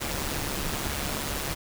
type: noise with amplitude modulation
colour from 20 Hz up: pink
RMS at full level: -28 dBFS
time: 0-1.55 s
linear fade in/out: 20 ms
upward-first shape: sine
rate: 143 Hz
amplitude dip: 60%
effects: none